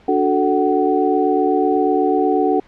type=tone cluster; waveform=sine; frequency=292.2 / 370.5 / 438.6 / 750 Hz; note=D4 / F#4 / A4 / F#5; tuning=-9 / +2 / -6 / +23 cents; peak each=-19 dBFS; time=0.08-2.6 s; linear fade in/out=5 ms; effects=pink hiss -49 dBFS RMS until 2.67 s + low-pass 3000 Hz 12 dB/octave